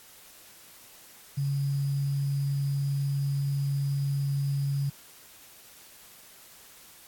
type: tone with sample-and-hold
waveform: sine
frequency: 139.6 Hz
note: C#3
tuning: 13 cents sharp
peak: -25 dBFS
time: 1.37-4.9 s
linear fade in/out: 10 ms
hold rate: 4900 Hz
effects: white hiss -52 dBFS RMS until 7.07 s + AAC 64 kbps